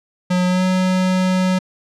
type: tone with pitch glide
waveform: square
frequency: 181.1 to 185.23 Hz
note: F#3 to F#3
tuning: -37 to +2 cents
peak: -15 dBFS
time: 0.3-1.59 s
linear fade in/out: 10 ms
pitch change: +39 cents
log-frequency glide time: 0.47-0.63 s
effects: low-pass 7000 Hz 12 dB/octave